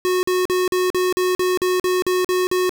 square tone bursts, 366 Hz, F#4, 19 cents flat, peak -17 dBFS, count 12, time 0.05-2.694 s, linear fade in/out 0 ms, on 180 ms, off 44 ms, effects none

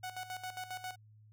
sawtooth tone with tremolo, 740 Hz, F#5, in tune, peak -35 dBFS, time 0.03-0.96 s, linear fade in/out 10 ms, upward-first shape square, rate 7.4 Hz, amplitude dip 70%, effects added 107 Hz sine -57 dBFS peak until 1.32 s

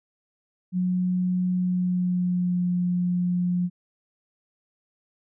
sine tone with pitch glide, 181.7 to 178.06 Hz, F#3 to F3, -31 to +34 cents, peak -21 dBFS, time 0.72-3.7 s, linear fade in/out 50 ms, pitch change -35 cents, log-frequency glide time 1.53-2.69 s, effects none

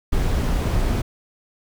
brown noise, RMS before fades -20 dBFS, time 0.12-1.02 s, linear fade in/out 10 ms, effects none

